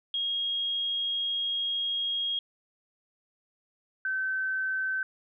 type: tone pair in turn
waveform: sine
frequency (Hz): 3269 / 1536.5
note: G#7 / G6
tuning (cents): -28 / -35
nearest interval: octave + minor second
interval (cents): 1307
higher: first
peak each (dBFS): -27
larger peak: neither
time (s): 0.14-2.39 / 4.05-5.03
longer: first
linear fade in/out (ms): 2
effects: none